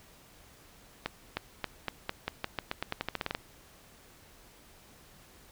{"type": "accelerating click train", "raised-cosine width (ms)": 0.3, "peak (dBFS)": -15, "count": 18, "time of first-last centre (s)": [1.06, 3.349], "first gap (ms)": 310, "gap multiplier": 0.88, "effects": ["pink hiss -57 dBFS RMS until 5.51 s"]}